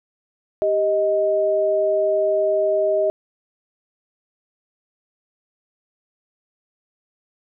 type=tone pair together; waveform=sine; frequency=394.2 / 626 Hz; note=G4 / D#5; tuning=+10 / +10 cents; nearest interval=minor sixth; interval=800 cents; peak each=-22 / -17 dBFS; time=0.62-3.1 s; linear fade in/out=0 ms; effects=none